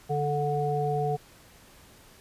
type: harmonic tone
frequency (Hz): 146.5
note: D3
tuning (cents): -4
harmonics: 1 / 3 / 5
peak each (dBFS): -29 / -29 / -29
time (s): 0.09-1.17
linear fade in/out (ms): 20
effects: pink hiss -54 dBFS RMS until 2.2 s + resampled to 32000 Hz